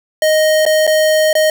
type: tone with dropouts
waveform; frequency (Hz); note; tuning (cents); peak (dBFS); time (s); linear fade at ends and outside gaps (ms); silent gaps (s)
square; 622.3; D#5; 0; -10; 0.22-1.5; 2; 0.653-0.663 / 0.868-0.875 / 1.33-1.352
effects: none